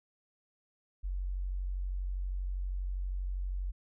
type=tone; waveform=sine; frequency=46.25 Hz; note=F#1; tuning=in tune; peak=-32 dBFS; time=1.03-3.72 s; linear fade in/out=20 ms; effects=none